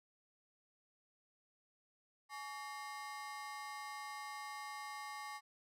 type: ring-modulated tone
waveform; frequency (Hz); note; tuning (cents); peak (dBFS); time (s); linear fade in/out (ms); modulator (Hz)
30% pulse; 987.8; B5; 0; -39; 2.29-5.41; 50; 145
effects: low-pass 12000 Hz 12 dB/octave